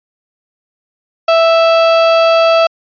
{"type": "tone", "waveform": "35% pulse", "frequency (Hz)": 659.3, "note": "E5", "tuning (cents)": 0, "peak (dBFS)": -5, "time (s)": [1.28, 2.67], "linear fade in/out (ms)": 5, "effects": ["resampled to 11025 Hz"]}